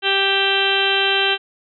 harmonic tone with a mistuned harmonic, 392 Hz, G4, in tune, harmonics 1 / 2 / 3 / 4 / 5 / 6 / 7 / 8 / 9 / 10, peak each -23 / -25 / -30 / -22 / -30 / -30 / -22 / -20 / -31 / -27 dBFS, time 0.02-1.38 s, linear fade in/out 50 ms, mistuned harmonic 7, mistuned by -19 cents, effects none

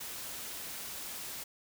white noise, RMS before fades -42 dBFS, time 0-1.44 s, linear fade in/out 10 ms, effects none

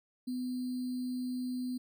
sine tone with sample-and-hold, 251.5 Hz, B3, 32 cents sharp, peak -33 dBFS, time 0.27-1.78 s, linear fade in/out 10 ms, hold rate 4410 Hz, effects none

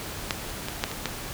clicks, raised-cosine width 0.2 ms, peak -6 / -21 / -13 / -6 / -16 / -9 dBFS, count 6, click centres 0.308 / 0.503 / 0.685 / 0.839 / 0.915 / 1.057 s, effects pink hiss -36 dBFS RMS until 1.33 s

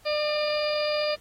harmonic tone with a mistuned harmonic, 601 Hz, D5, 40 cents sharp, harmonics 1 / 2 / 3 / 4 / 5 / 6 / 7 / 8, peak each -25 / -36 / -40 / -34 / -39 / -41 / -42 / -33 dBFS, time 0.05-1.16 s, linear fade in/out 20 ms, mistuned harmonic 5, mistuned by -59 cents, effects pink hiss -57 dBFS RMS until 1.2 s + AAC 48 kbps

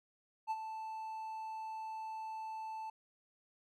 triangle tone with ADSR envelope, 880 Hz, A5, in tune, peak -30 dBFS, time 0.47-2.9 s, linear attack 38 ms, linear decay 41 ms, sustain -9 dB, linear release 5 ms, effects none

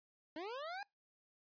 25% pulse linear sweep, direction up, 293.7 to 830.6 Hz, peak -39 dBFS, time 0.36-0.83 s, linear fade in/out 2 ms, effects noise-tail reverb RT60 0.2 s tail -25 dB re dry + resampled to 11025 Hz

